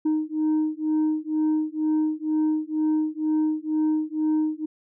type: beating tone pair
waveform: sine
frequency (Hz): 308.9 / 311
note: D#4 / D#4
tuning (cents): -12 / -1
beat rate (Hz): 2.1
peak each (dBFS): -22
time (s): 0.05-4.66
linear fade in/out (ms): 10
effects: tanh soft clip ceiling -18 dBFS